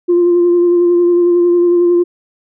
sine tone with vibrato, 349.2 Hz, F4, in tune, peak -6 dBFS, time 0.08-2.04 s, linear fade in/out 20 ms, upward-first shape sine, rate 11 Hz, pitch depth 20 cents each way, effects tanh soft clip ceiling -4 dBFS

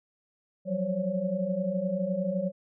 sine tone cluster, 177.7 / 189.3 / 536 / 564 Hz, F3 / F#3 / C5 / C#5, +30 / +40 / +42 / +30 cents, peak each -35 / -30 / -35 / -31 dBFS, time 0.65-2.52 s, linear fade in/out 50 ms, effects none

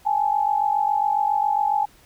sine tone pair together, 813.7 / 861 Hz, G#5 / A5, -36 / -38 cents, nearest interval minor second, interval 98 cents, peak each -21 dBFS, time 0.05-1.86 s, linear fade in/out 20 ms, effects pink hiss -54 dBFS RMS until 2.05 s

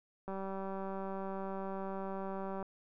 click train, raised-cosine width 1 ms, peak -28 dBFS, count 454, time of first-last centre 0.28-2.627 s, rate 193 Hz, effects none

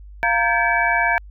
sine tone cluster, 696 / 925 / 1570 / 1707 / 2290 Hz, F5 / A#5 / G6 / G#6 / D7, -6 / -14 / +2 / +47 / -44 cents, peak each -22 dBFS, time 0.23-1.18 s, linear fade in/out 0 ms, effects added 50 Hz sine -37 dBFS peak until 1.3 s

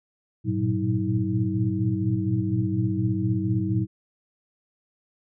sine tone cluster, 101.4 / 116.7 / 120.9 / 188.3 / 319 Hz, G#2 / A#2 / B2 / F#3 / D#4, -41 / +2 / -36 / +31 / +43 cents, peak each -28 dBFS, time 0.44-3.87 s, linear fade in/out 50 ms, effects none

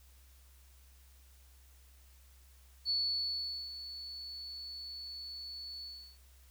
sine tone with ADSR envelope, 4435 Hz, C#8, in tune, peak -29 dBFS, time 2.85-6.18 s, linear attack 45 ms, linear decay 800 ms, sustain -13 dB, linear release 350 ms, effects added 65 Hz sine -58 dBFS peak until 6.5 s + white hiss -66 dBFS RMS until 6.5 s

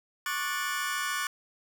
sawtooth chord, D major seventh, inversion third, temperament just, 1101.2 / 1174.7 / 1468.3 / 1762 Hz, C#6 / D6 / F#6 / A6, -12 / 0 / -14 / +2 cents, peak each -32 / -32 / -30 / -31 dBFS, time 0.26-1.27 s, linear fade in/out 2 ms, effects none

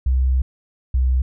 sine tone pair in turn, 64.5 / 63.87 Hz, C2 / C2, -24 / -41 cents, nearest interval unison, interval 17 cents, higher first, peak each -14 dBFS, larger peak neither, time 0.06-0.42 / 0.94-1.22 s, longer first, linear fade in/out 5 ms, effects none

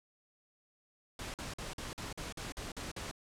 pink noise bursts, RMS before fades -42 dBFS, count 10, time 1.19-3.113 s, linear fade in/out 2 ms, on 150 ms, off 47 ms, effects low-pass 9000 Hz 12 dB/octave

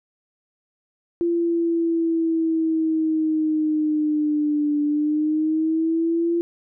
sine exponential two-way sweep, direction down then up, 342.4 to 293.7 to 342.4 Hz, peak -18 dBFS, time 1.21-6.41 s, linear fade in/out 0 ms, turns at 4.82 s, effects none

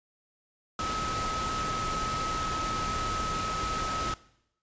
sine tone in noise, 1286 Hz, E6, 43 cents flat, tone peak -31 dBFS, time 0.79-4.14 s, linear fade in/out 2 ms, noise pink, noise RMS -34 dBFS, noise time 0.79-4.14 s, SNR 0 dB, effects noise-tail reverb RT60 0.8 s tail -19 dB re dry + resampled to 16000 Hz

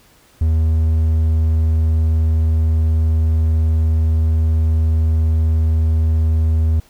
triangle tone, 79.7 Hz, D#2, 42 cents sharp, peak -10 dBFS, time 0.41-6.8 s, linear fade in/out 5 ms, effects pink hiss -51 dBFS RMS until 6.89 s

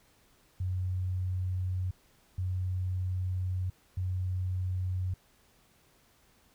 sine tone bursts at uneven times, 92 Hz, F#2, 9 cents flat, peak -29 dBFS, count 3, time 0.6-1.91 / 2.38-3.7 / 3.97-5.14 s, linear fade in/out 5 ms, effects pink hiss -65 dBFS RMS until 6.54 s

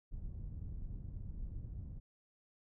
pink low-pass noise, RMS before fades -44 dBFS, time 0.11-2 s, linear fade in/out 20 ms, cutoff 110 Hz, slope 12 dB/octave, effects none

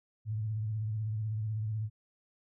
sine tone with vibrato, 108.5 Hz, A2, 24 cents flat, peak -31 dBFS, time 0.25-1.9 s, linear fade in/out 50 ms, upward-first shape triangle, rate 16 Hz, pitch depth 72 cents each way, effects none

